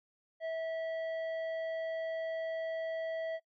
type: tone with tanh clipping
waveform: sine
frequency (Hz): 650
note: E5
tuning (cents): -24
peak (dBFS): -36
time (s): 0.4-3.4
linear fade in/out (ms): 50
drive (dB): 12
effects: noise-tail reverb RT60 0.1 s tail -25 dB re dry + low-pass 3000 Hz 12 dB/octave